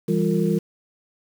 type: tone cluster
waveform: sine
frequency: 166.8 / 199.2 / 351.1 / 455.6 Hz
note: E3 / G3 / F4 / A#4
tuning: +21 / +28 / +9 / -40 cents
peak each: -22 / -22 / -25 / -26 dBFS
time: 0.08-0.59 s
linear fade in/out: 10 ms
effects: 7-bit